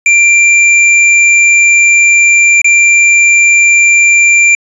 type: tone with dropouts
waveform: square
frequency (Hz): 2366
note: D7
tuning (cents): +12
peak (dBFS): -4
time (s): 0.06-4.55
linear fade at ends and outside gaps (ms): 2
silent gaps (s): 2.617-2.644
effects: resampled to 22050 Hz